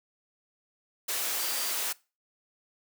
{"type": "tone in noise", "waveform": "sine", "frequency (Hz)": 4699, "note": "D8", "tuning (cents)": 0, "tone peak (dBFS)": -39, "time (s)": [1.39, 1.72], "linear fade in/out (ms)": 10, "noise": "white", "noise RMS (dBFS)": -31, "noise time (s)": [1.08, 1.93], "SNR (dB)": -11, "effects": ["noise-tail reverb RT60 0.3 s tail -22 dB re dry", "high-pass 400 Hz 12 dB/octave"]}